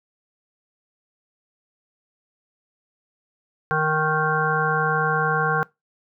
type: harmonic tone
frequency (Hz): 155.56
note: D#3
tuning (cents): 0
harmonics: 1 / 3 / 5 / 7 / 9 / 10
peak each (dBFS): -26 / -26 / -26 / -26 / -26 / -26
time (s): 3.71-5.63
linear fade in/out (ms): 0
effects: noise-tail reverb RT60 0.2 s tail -22 dB re dry